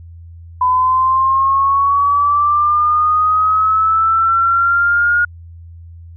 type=linear sweep; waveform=sine; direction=up; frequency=1001 to 1435 Hz; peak=-10 dBFS; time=0.61-5.25 s; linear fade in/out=5 ms; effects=added 84 Hz sine -33 dBFS peak until 6.16 s